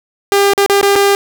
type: tone with dropouts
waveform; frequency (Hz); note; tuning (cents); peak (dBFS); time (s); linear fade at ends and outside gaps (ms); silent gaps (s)
sawtooth; 400; G4; +35; -4; 0.32-1.15; 0; 0.535-0.578 / 0.662-0.698 / 0.812-0.829 / 0.956-0.961
effects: none